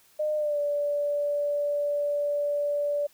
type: tone with pitch glide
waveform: sine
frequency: 608 to 580.9 Hz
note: D#5 to D5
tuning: -40 to -19 cents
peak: -24 dBFS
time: 0.19-3.07 s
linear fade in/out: 10 ms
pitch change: -79 cents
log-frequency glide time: 0.36-0.59 s
effects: white hiss -60 dBFS RMS until 3.13 s